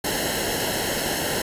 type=noise with comb filter; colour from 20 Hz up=pink; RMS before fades=-25 dBFS; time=0.04-1.42 s; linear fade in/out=5 ms; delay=0.84 ms; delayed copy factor=-0.8; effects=resampled to 32000 Hz